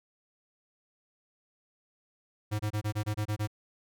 square tone bursts, 105.8 Hz, G#2, 33 cents sharp, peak -29 dBFS, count 9, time 2.51-3.475 s, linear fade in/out 20 ms, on 85 ms, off 25 ms, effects none

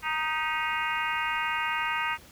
harmonic tone with a mistuned harmonic, 311.1 Hz, D#4, in tune, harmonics 3 / 4 / 5 / 6 / 7 / 8 / 9, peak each -32 / -33 / -34 / -35 / -35 / -36 / -37 dBFS, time 0.02-2.18 s, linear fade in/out 50 ms, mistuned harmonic 6, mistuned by +54 cents, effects pink hiss -52 dBFS RMS until 2.31 s

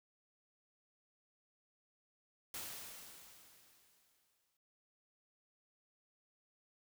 white noise with exponential decay, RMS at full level -44 dBFS, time 2.54-4.57 s, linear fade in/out 2 ms, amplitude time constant 440 ms, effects none

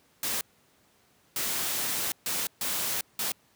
white noise bursts at uneven times, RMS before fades -30 dBFS, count 5, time 0.23-0.41 / 1.36-2.12 / 2.26-2.47 / 2.61-3.01 / 3.19-3.32 s, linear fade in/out 2 ms, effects pink hiss -64 dBFS RMS until 3.55 s + high-pass 100 Hz 12 dB/octave

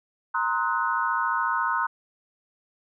sine chord, C half-diminished seventh, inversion third, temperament equal with one note detuned, 932.3 / 1046.5 / 1269.9 / 1480 Hz, Bb5 / C6 / Eb6 / Gb6, 0 / 0 / +35 / 0 cents, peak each -28 dBFS, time 0.34-1.87 s, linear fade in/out 10 ms, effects none

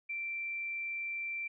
sine tone, 2349 Hz, D7, in tune, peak -35 dBFS, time 0.09-1.48 s, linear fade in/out 10 ms, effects none

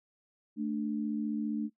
sine tone pair together, 219.6 / 294.6 Hz, A3 / D4, -3 / +6 cents, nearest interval perfect fourth, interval 509 cents, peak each -32 / -34 dBFS, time 0.56-1.7 s, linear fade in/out 50 ms, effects noise-tail reverb RT60 0.1 s tail -20 dB re dry

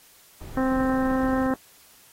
brown noise, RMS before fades -37 dBFS, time 0.41-1.47 s, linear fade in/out 2 ms
harmonic tone, 261.6 Hz, C4, in tune, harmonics 1 / 2 / 3 / 4 / 5 / 6 / 7, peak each -22 / -28 / -32 / -34 / -36 / -38 / -39 dBFS, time 0.57-1.54 s, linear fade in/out 2 ms
click train, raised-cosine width 3 ms, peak -26 dBFS, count 19, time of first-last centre 0.72-1.506 s, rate 22.9 Hz
effects white hiss -54 dBFS RMS until 2.12 s + AAC 48 kbps

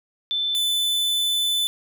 sine / 45% pulse tone pair in turn, 3530 / 3508 Hz, A7 / A7, +5 / -6 cents, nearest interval unison, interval 11 cents, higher first, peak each -21 / -20 dBFS, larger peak second, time 0.31-0.55 / 0.55-1.67 s, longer second, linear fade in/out 0 ms, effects none

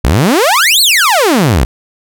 sawtooth exponential two-way sweep, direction up then down, 52.7 to 4516 to 52.7 Hz, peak -3 dBFS, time 0.04-1.65 s, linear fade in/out 5 ms, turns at 0.81 s, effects none

